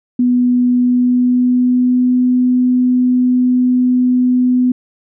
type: tone with pitch glide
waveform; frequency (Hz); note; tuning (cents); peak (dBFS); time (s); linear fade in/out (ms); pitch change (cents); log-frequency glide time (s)
sine; 246.9 to 250.5; B3 to B3; 0 to +25; -9; 0.19-4.72; 5; +25; 0.74-2.15
effects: none